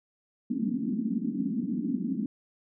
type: band-pass noise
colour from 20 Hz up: pink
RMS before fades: -30 dBFS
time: 0.5-2.26 s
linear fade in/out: 2 ms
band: 200 to 270 Hz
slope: 48 dB/octave
effects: none